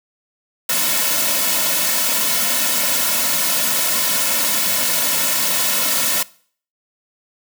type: noise with comb filter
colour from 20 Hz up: white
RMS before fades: -18 dBFS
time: 0.69-6.23 s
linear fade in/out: 5 ms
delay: 2.5 ms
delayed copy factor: -0.8
effects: noise-tail reverb RT60 0.5 s tail -21 dB re dry + high-pass 200 Hz 12 dB/octave